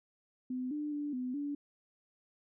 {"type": "tone with pitch steps", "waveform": "sine", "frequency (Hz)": [254, 297.8, 292.4, 252.3, 287.9], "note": ["B3", "D4", "D4", "B3", "D4"], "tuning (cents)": [49, 24, -7, 37, -34], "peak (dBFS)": -34, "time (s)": [0.5, 1.55], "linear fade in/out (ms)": 5, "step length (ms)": 210, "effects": []}